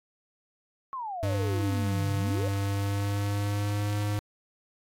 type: exponential two-way sweep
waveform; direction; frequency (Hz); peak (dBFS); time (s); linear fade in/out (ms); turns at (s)
sine; down then up; 1108.7 to 127.6 to 577; -32; 0.93-2.48; 0; 2.14
type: tone with pitch glide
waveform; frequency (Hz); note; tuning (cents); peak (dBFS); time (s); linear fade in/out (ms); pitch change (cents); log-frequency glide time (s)
square; 99.2 to 103.47; G2 to G#2; +21 to -6; -27; 1.23-4.19; 0; +73; 2.56-3.98
effects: AAC 64 kbps